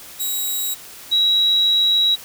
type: tone pair in turn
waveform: 5% pulse / sine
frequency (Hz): 3852 / 3871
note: B7 / B7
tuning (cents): -44 / -35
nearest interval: unison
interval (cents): 9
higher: second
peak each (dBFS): -13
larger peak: neither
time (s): 0.19-0.75 / 1.11-2.16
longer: second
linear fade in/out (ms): 20
effects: white hiss -39 dBFS RMS until 2.24 s